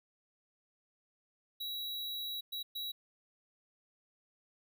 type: tone bursts at uneven times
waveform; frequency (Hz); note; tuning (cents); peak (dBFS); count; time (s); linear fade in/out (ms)
square; 3885; B7; -29; -38; 3; 1.6-2.41 / 2.52-2.63 / 2.75-2.92; 10
effects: none

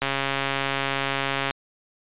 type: click train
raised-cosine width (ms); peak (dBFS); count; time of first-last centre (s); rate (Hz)
0.3; -8; 205; 0.02-1.509; 137
effects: resampled to 8000 Hz

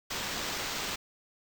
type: noise with sample-and-hold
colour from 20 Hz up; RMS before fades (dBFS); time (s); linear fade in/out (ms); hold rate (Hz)
violet; -35; 0.1-0.96; 10; 11025
effects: none

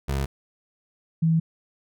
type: tone pair in turn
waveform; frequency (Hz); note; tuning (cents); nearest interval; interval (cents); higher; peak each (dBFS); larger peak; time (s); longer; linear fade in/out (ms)
25% pulse / sine; 68.4 / 162.68; C#2 / E3; -23 / -23; octave + minor third; 1500; second; -20 / -17; second; 0.08-0.26 / 1.22-1.4; neither; 10
effects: none

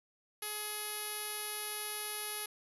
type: tone with low-pass filter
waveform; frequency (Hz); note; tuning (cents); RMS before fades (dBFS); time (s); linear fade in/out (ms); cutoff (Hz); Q
5% pulse; 421.5; G#4; +26; -40; 0.42-2.46; 5; 11000; 9.3
effects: none

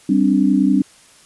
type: chord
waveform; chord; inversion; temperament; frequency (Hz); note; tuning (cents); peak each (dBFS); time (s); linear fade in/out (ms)
sine; G suspended fourth; none; equal with one note detuned; 196 / 261.6 / 292.1; G3 / C4 / D4; 0 / 0 / -9; -16; 0.09-0.82; 5
effects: white hiss -48 dBFS RMS until 1.25 s + resampled to 24000 Hz

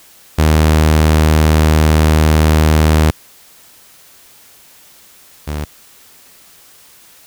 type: tone pair in turn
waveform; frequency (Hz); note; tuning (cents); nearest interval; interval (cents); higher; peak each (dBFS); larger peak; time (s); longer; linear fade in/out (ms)
sawtooth; 77.78 / 74.84; D#2 / D2; 0 / +33; minor second; 67; first; -4 / -15; first; 0.38-3.11 / 5.47-5.65; first; 10
effects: white hiss -44 dBFS RMS until 7.26 s

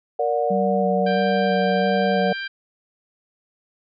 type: chord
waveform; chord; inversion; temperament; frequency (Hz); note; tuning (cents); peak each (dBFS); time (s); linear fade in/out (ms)
sine; Bb augmented; none; just; 466.2 / 582.7 / 728.4; Bb4 / D5 / F#5; 0 / -14 / -27; -23; 0.19-2.33; 5
type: tone with vibrato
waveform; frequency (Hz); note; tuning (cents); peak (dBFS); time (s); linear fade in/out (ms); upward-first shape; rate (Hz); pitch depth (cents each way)
sine; 190; F#3; +46; -22; 0.5-2.33; 10; square; 1.5; 21
type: harmonic tone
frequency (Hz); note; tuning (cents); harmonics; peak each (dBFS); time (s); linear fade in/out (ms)
789; G5; +11; 2 / 3 / 4 / 5 / 6; -28 / -37 / -36 / -42 / -40; 1.06-2.48; 10
effects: none

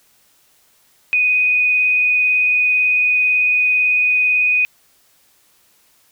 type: tone with vibrato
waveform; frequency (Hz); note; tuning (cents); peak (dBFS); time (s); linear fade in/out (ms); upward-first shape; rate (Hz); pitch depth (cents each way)
sine; 2489; D#7; 0; -12; 1.13-4.65; 0; sine; 18; 13
effects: white hiss -56 dBFS RMS until 6.11 s

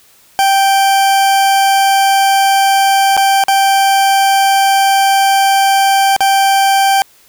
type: tone with dropouts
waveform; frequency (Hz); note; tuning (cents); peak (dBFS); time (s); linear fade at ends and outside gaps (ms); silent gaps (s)
40% pulse; 783; G5; -2; -7; 0.39-7.02; 0; 3.167-3.175 / 3.438-3.483 / 6.164-6.206
effects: white hiss -47 dBFS RMS until 7.28 s

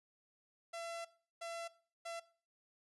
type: tone bursts at uneven times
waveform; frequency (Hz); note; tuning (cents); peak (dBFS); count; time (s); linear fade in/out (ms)
sawtooth; 674; E5; +38; -39; 3; 0.73-1.05 / 1.41-1.68 / 2.05-2.2; 10
effects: noise-tail reverb RT60 0.4 s tail -17 dB re dry + resampled to 24000 Hz

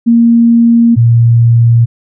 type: tone pair in turn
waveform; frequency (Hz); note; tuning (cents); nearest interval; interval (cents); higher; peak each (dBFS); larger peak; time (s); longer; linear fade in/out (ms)
sine; 233.1 / 117.02; A#3 / A#2; 0 / +7; octave; 1193; first; -3; neither; 0.06-0.96 / 0.96-1.86; neither; 20
effects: none

